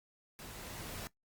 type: noise with level ramp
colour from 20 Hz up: pink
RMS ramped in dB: -49 to -43 dBFS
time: 0.39-1.07 s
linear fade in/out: 0 ms
effects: noise-tail reverb RT60 0.1 s tail -18 dB re dry + Opus 48 kbps